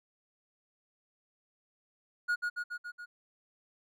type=tone with echo; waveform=triangle; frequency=1442 Hz; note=F#6; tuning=45 cents flat; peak=-25 dBFS; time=2.28-2.36 s; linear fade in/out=20 ms; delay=140 ms; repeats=5; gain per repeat=-3 dB; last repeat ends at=3.06 s; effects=none